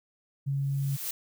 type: tone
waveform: sine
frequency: 138.59 Hz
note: C#3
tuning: in tune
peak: -26 dBFS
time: 0.46-0.97 s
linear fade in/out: 20 ms
type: noise with exponential growth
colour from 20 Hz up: blue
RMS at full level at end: -31 dBFS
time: 0.46-1.11 s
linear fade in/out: 5 ms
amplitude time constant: 140 ms
effects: none